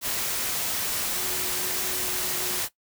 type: tone in noise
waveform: sine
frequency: 366.2 Hz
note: F#4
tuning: 18 cents flat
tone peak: -39 dBFS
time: 1.14-2.63 s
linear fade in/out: 50 ms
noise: white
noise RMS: -28 dBFS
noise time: 0.01-2.69 s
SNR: -14 dB
effects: noise-tail reverb RT60 0.1 s tail -17 dB re dry